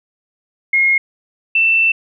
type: tone pair in turn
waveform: sine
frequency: 2150 / 2672 Hz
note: C7 / E7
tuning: +47 / +23 cents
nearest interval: major third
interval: 376 cents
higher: second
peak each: -10 dBFS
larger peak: neither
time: 0.73-0.98 / 1.55-1.92 s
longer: second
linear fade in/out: 5 ms
effects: none